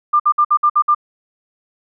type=tone bursts; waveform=sine; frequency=1196 Hz; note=D6; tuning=31 cents sharp; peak=-9 dBFS; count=7; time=0.13-0.948 s; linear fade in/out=10 ms; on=68 ms; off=57 ms; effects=none